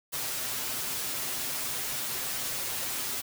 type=noise with comb filter; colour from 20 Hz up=white; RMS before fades=-33 dBFS; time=0.12-3.22 s; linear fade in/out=20 ms; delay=7.8 ms; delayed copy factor=+0.8; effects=none